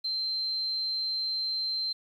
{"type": "tone", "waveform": "sine", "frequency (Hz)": 4124, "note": "C8", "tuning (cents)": -26, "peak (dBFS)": -28, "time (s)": [0.04, 1.93], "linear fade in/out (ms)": 10, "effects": ["10-bit"]}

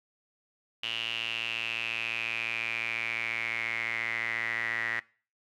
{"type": "tone with band-pass filter sweep", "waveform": "sawtooth", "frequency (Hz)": 114.3, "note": "A#2", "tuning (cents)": -34, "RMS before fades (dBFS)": -33, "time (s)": [0.83, 5], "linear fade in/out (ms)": 5, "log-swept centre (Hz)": [2900, 1900], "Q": 9.9, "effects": ["noise-tail reverb RT60 0.4 s tail -21 dB re dry"]}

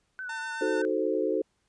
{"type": "tone with vibrato", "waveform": "sine", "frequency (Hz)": 1501, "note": "F#6", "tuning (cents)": 24, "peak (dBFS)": -34, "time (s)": [0.19, 0.85], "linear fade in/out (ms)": 0, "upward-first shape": "triangle", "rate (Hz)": 8.2, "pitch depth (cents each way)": 44}
{"type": "harmonic tone", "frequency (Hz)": 899, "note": "A5", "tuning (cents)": 37, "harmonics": [1, 2, 3, 4, 5, 6, 7, 8, 9, 10], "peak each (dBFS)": [-38, -44, -48, -50, -52, -54, -55, -56, -57, -58], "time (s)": [0.29, 0.82], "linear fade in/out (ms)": 5}
{"type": "chord", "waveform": "sine", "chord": "D# diminished seventh", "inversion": "none", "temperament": "equal", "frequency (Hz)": [311.1, 370, 440, 523.3], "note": ["D#4", "F#4", "A4", "C5"], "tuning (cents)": [0, 0, 0, 0], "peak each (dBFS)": [-31, -30, -29, -31], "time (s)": [0.61, 1.42], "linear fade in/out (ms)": 5}
{"effects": ["pink hiss -73 dBFS RMS until 1.68 s", "resampled to 22050 Hz"]}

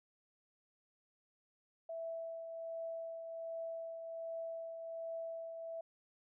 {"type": "tone with tremolo", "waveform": "sine", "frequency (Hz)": 659.3, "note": "E5", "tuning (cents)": 0, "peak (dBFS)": -39, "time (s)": [1.89, 5.81], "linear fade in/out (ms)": 5, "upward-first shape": "triangle", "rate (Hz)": 1.3, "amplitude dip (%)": 45, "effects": []}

